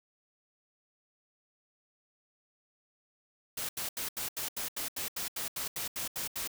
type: noise bursts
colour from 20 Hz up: white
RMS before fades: -36 dBFS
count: 15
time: 3.57-6.476 s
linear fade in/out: 5 ms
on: 120 ms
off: 79 ms
effects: none